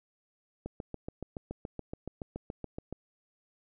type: click train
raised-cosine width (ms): 2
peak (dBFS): -24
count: 17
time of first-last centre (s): 0.66-2.926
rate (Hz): 7.06
effects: none